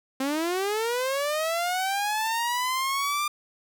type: linear sweep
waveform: sawtooth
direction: up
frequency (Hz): 260.3 to 1200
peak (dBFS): -21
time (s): 0.2-3.28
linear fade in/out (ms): 5
effects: none